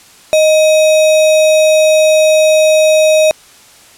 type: tone with sample-and-hold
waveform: sine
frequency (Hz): 622.3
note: D#5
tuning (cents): 0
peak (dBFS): -5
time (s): 0.33-3.31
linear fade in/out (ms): 0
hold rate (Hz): 3150
effects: white hiss -41 dBFS RMS until 3.97 s + low-pass 10000 Hz 12 dB/octave